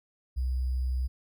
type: tone with sample-and-hold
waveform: sine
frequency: 63.6 Hz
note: C2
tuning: 48 cents flat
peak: -26 dBFS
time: 0.36-1.08 s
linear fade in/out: 20 ms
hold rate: 4900 Hz
effects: none